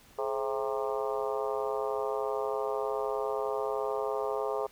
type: harmonic tone with a mistuned harmonic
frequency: 132.9 Hz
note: C3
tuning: 27 cents sharp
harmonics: 3 / 4 / 5 / 6 / 7 / 8 / 9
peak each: -33 / -35 / -37 / -39 / -40 / -41 / -42 dBFS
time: 0.18-4.67 s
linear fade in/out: 10 ms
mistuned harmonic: 3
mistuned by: +98 cents
effects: pink hiss -58 dBFS RMS until 4.71 s